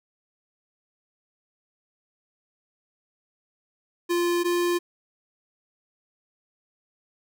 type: tone pair in turn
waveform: square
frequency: 347.6 / 349.4 Hz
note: F4 / F4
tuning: -8 / +1 cents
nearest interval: unison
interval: 9 cents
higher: second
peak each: -22 dBFS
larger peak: neither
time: 4.09-4.44 / 4.44-4.79 s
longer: neither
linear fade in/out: 20 ms
effects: none